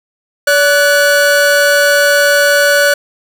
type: tone pair together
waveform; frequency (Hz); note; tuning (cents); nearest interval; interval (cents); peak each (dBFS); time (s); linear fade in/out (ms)
45% pulse; 573.6 / 1480; D5 / F#6; -41 / 0; octave + major third; 1641; -10; 0.47-2.94; 5
effects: none